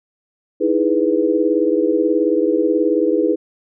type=chord; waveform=sine; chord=E major seventh; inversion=third; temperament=equal; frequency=311.1 / 329.6 / 415.3 / 493.9 Hz; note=D#4 / E4 / G#4 / B4; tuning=0 / 0 / 0 / 0 cents; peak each=-19 dBFS; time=0.6-3.36 s; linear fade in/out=20 ms; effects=none